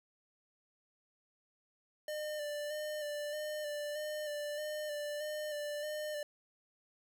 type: tone with vibrato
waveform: square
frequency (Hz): 598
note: D5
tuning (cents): +31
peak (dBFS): -38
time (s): 2.08-6.23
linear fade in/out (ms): 2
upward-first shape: square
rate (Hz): 1.6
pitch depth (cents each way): 24
effects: 12-bit